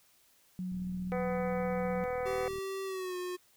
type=tone; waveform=sine; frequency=183 Hz; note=F#3; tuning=19 cents flat; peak=-34 dBFS; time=0.59-2.04 s; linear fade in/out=0 ms
type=click train; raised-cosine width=5 ms; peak=-37 dBFS; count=75; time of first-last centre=0.72-2.584 s; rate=39.7 Hz
type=harmonic tone; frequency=250.4 Hz; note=B3; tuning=24 cents sharp; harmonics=2 / 3 / 4 / 5 / 6 / 7 / 8 / 9; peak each=-33 / -39 / -48 / -44 / -50 / -51 / -49 / -48 dBFS; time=1.12-2.48 s; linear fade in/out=0 ms
type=tone with pitch glide; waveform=square; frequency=386.7 to 360.8 Hz; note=G4 to F#4; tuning=-24 to -44 cents; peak=-36 dBFS; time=2.25-3.37 s; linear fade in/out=20 ms; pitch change=-120 cents; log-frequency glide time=2.85-3.16 s
effects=white hiss -66 dBFS RMS until 3.56 s